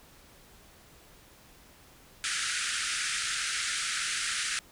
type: band-pass noise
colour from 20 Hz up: pink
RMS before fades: -32 dBFS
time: 2.24-4.59 s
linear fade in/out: 0 ms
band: 1300 to 10000 Hz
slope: 96 dB/octave
effects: pink hiss -56 dBFS RMS until 4.71 s